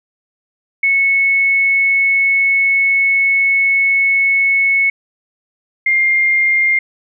sine tone pair in turn, 2202 / 2113 Hz, C#7 / C7, -12 / +16 cents, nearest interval minor second, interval 72 cents, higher first, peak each -10 dBFS, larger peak neither, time 0.83-4.9 / 5.86-6.79 s, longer first, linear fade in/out 5 ms, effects none

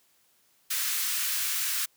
white high-pass noise, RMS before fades -29 dBFS, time 0.7-1.86 s, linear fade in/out 10 ms, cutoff 1300 Hz, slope 24 dB/octave, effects white hiss -66 dBFS RMS until 1.96 s + high-pass 60 Hz 12 dB/octave

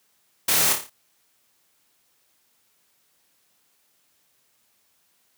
white noise with echo, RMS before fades -21 dBFS, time 0.48-0.73 s, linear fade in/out 5 ms, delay 28 ms, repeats 6, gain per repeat -5 dB, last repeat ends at 0.898 s, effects white hiss -66 dBFS RMS until 5.37 s + high-pass 80 Hz 12 dB/octave

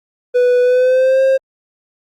triangle tone with pitch glide, 493.9 to 532.4 Hz, B4 to C5, 0 to +30 cents, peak -7 dBFS, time 0.34-1.38 s, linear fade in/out 20 ms, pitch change +130 cents, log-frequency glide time 0.62-1.22 s, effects Opus 48 kbps

